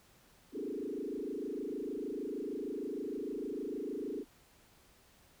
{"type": "tone with frequency modulation", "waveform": "sine", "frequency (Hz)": 349.2, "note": "F4", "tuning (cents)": 0, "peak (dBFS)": -36, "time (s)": [0.52, 4.25], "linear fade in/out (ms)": 50, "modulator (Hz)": 26.5, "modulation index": 3.6, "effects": ["pink hiss -64 dBFS RMS until 5.4 s"]}